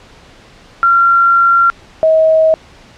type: tone pair in turn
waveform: sine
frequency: 1374 / 637.3 Hz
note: F6 / D#5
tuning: -29 / +41 cents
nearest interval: octave + minor second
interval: 1330 cents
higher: first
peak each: -6 dBFS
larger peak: neither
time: 0.83-1.7 / 2.03-2.54 s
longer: first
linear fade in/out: 0 ms
effects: pink hiss -41 dBFS RMS until 2.97 s + low-pass 5000 Hz 12 dB/octave